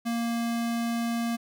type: tone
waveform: square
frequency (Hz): 233.1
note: A#3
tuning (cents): 0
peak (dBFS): -27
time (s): 0.05-1.37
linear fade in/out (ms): 20
effects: none